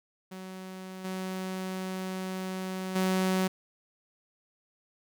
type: tone with level steps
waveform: sawtooth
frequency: 187.3 Hz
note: F#3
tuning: 21 cents sharp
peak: -36 / -29 / -21 dBFS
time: 0.31-3.48 s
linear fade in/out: 10 ms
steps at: 1.04 / 2.95 s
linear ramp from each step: 10 ms
effects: none